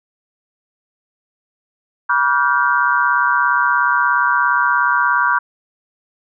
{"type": "tone cluster", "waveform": "sine", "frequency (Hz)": [970, 1152, 1418, 1555], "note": ["B5", "D6", "F6", "G6"], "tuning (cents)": [-31, -34, 26, -14], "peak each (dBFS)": -18, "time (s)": [2.09, 5.39], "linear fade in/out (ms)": 10, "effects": []}